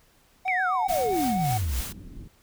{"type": "tone with vibrato", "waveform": "triangle", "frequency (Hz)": 740, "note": "F#5", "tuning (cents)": 0, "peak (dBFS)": -24, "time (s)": [0.45, 1.58], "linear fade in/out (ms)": 10, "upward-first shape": "sine", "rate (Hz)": 7.6, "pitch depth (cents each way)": 33}
{"type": "exponential sweep", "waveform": "sine", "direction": "down", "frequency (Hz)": [2378, 54.1], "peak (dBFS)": -24, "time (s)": [0.48, 1.81], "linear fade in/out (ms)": 0}
{"type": "low-pass noise", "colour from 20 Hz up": "pink", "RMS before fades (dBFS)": -42, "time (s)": [0.88, 2.28], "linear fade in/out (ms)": 5, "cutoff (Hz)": 300, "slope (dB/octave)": 24}
{"type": "noise with tremolo", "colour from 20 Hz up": "white", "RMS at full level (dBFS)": -34, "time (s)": [0.88, 1.93], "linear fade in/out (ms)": 10, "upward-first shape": "sine", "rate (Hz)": 3.5, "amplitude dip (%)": 65}
{"effects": ["pink hiss -61 dBFS RMS until 2.42 s"]}